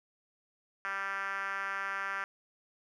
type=tone with band-pass filter; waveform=5% pulse; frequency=196 Hz; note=G3; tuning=in tune; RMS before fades=-36 dBFS; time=0.85-2.24 s; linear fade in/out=0 ms; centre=1500 Hz; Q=2.8; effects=none